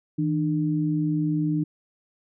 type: tone pair together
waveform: sine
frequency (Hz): 160.02 / 300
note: D#3 / D4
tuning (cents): +49 / +37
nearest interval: major seventh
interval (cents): 1088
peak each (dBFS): -24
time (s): 0.18-1.64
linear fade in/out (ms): 10
effects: none